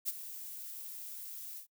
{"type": "noise with ADSR envelope", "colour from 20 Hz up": "violet", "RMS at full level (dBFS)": -32, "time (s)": [0.05, 1.67], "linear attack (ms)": 37, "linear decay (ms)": 26, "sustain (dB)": -13, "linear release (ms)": 94, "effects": ["noise-tail reverb RT60 0.1 s tail -24 dB re dry"]}